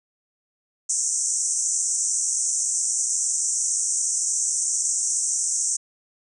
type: band-pass noise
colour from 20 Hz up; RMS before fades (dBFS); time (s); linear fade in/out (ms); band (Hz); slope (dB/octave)
white; -24; 0.89-5.77; 10; 5800 to 8700; 96
effects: none